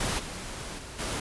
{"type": "noise with level steps", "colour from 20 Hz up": "pink", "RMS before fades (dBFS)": [-29, -38, -42, -32], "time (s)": [0, 1.2], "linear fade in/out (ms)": 5, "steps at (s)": [0.18, 0.77, 0.98], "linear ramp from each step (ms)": 20, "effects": ["resampled to 24000 Hz"]}